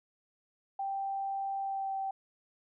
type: tone with pitch glide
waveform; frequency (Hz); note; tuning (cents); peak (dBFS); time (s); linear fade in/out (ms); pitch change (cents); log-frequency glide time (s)
sine; 784 to 775.9; G5 to G5; 0 to -18; -32; 0.79-2.11; 5; -18; 1.61-1.95
effects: none